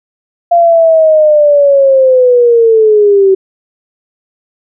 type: linear sweep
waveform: sine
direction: down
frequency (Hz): 693 to 379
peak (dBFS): -3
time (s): 0.51-3.35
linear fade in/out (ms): 10
effects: none